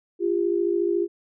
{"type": "tone pair together", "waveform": "sine", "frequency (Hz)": [345.9, 399.9], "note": ["F4", "G4"], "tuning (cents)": [-17, 35], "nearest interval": "minor third", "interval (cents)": 252, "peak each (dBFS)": [-22, -24], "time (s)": [0.19, 1.08], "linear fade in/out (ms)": 50, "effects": []}